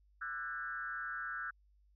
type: tone with frequency modulation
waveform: sine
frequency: 1480 Hz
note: F#6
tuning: in tune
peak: -38 dBFS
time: 0.21-1.51 s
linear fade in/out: 10 ms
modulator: 142 Hz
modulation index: 1.3
effects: added 50 Hz sine -65 dBFS peak until 1.95 s